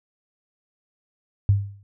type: tone with exponential decay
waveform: sine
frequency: 100 Hz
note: G2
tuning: 35 cents sharp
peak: -11 dBFS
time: 1.49-1.83 s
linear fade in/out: 0 ms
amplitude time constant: 73 ms
effects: none